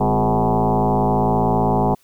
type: tone with frequency modulation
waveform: sine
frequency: 305.5 Hz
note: D#4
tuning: 32 cents flat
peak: -14 dBFS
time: 0-1.95 s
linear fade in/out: 10 ms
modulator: 111 Hz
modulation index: 5.6
effects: white hiss -58 dBFS RMS until 2.03 s